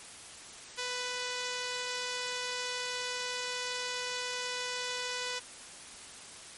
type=tone; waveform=5% pulse; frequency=496.3 Hz; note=B4; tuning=8 cents sharp; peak=-22 dBFS; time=0.77-5.4 s; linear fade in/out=20 ms; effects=white hiss -48 dBFS RMS until 6.57 s + MP3 48 kbps